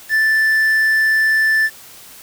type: tone with quantisation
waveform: triangle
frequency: 1761 Hz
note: A6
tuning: 1 cent sharp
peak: -10 dBFS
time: 0.09-1.7 s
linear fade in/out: 50 ms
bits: 6
effects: white hiss -40 dBFS RMS until 2.22 s